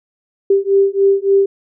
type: beating tone pair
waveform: sine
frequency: 392 / 395.5 Hz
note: G4 / G4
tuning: 0 / +15 cents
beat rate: 3.5 Hz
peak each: -13 / -13 dBFS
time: 0.5-1.46 s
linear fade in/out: 5 ms
effects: none